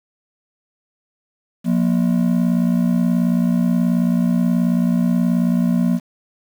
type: ring-modulated tone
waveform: triangle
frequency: 207.7 Hz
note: G#3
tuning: in tune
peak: -9 dBFS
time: 1.64-6 s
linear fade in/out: 50 ms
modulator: 29.3 Hz
effects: 7-bit